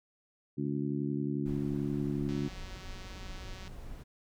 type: harmonic tone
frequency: 71.3 Hz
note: C#2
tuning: 49 cents sharp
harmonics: 2 / 3 / 4 / 5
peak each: -35 / -36 / -35 / -39 dBFS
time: 0.57-2.49 s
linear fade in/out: 20 ms
type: noise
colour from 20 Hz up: brown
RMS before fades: -44 dBFS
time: 1.45-4.04 s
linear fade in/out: 20 ms
type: click train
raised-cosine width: 0.2 ms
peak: -33 dBFS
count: 262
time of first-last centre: 2.29-3.678 s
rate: 188 Hz
effects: none